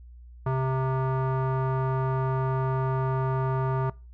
square tone with low-pass filter, 131.6 Hz, C3, 10 cents sharp, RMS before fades -26 dBFS, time 0.46-3.9 s, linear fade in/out 5 ms, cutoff 1100 Hz, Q 2.7, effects noise-tail reverb RT60 0.3 s tail -22 dB re dry + added 60 Hz sine -44 dBFS peak until 4.13 s

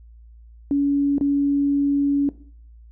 sine tone with dropouts, 282.8 Hz, C#4, 35 cents sharp, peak -16 dBFS, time 0.71-2.29 s, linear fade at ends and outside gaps 1 ms, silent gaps 1.182-1.21 s, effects noise-tail reverb RT60 0.5 s tail -17 dB re dry + added 57 Hz sine -43 dBFS peak until 2.91 s

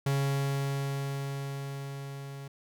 45% pulse tone with level ramp, 138.59 Hz, C#3, in tune, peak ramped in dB -25 to -40 dBFS, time 0.06-2.48 s, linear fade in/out 5 ms, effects none

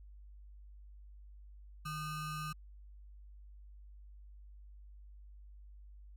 square ring-modulated tone, 688 Hz, F5, 26 cents flat, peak -36 dBFS, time 1.85-2.53 s, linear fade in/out 10 ms, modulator 535 Hz, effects added 50 Hz sine -51 dBFS peak until 6.16 s + MP3 64 kbps

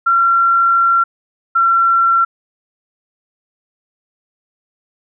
sine tone pair in turn, 1367 / 1359.1 Hz, F6 / F6, -37 / -48 cents, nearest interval unison, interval 11 cents, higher first, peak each -9 dBFS, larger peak neither, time 0.06-1.04 / 1.55-2.25 s, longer first, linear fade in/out 10 ms, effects none

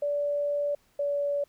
sine tone pair in turn, 579 / 572.7 Hz, D5 / D5, -25 / -44 cents, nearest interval unison, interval 19 cents, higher first, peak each -25 dBFS, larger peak neither, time 0.02-0.75 / 0.99-1.44 s, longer first, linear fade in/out 5 ms, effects pink hiss -66 dBFS RMS until 1.48 s

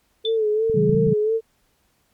sine tone with vibrato, 435.9 Hz, A4, 16 cents flat, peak -17 dBFS, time 0.24-1.41 s, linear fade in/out 50 ms, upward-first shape sine, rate 2.9 Hz, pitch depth 60 cents each way
sine tone with exponential decay, 3520 Hz, A7, in tune, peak -20 dBFS, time 0.25-0.37 s, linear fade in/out 2 ms, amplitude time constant 25 ms
clicks, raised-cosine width 5 ms, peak -19 dBFS, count 4, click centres 0.698 / 0.895 / 0.949 / 1.07 s
sine chord, Ab dominant seventh, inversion first, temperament just, 129.78 / 155.74 / 186.89 / 207.7 Hz, C3 / Eb3 / Gb3 / Ab3, -14 / +2 / +18 / 0 cents, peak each -25 / -21 / -22 / -26 dBFS, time 0.74-1.14 s, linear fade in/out 10 ms
effects pink hiss -65 dBFS RMS until 2.13 s + MP3 96 kbps

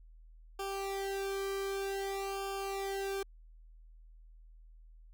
sawtooth tone with flanger, 392 Hz, G4, in tune, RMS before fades -37 dBFS, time 0.59-3.23 s, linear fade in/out 5 ms, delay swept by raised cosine 0.5 to 1.13 ms, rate 0.53 Hz, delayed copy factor -0.95, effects added 40 Hz sine -53 dBFS peak until 5.13 s

